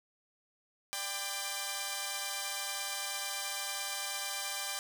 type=tone cluster; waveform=5% pulse; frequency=589 / 791 / 1011 / 1191 Hz; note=D5 / G5 / B5 / D6; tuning=+5 / +15 / +40 / +24 cents; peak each=-32 / -26 / -32 / -31 dBFS; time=0.93-4.79 s; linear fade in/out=0 ms; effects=none